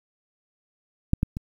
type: clicks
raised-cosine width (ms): 5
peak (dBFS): -7 / -9 / -18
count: 3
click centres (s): 1.134 / 1.231 / 1.369
effects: 8-bit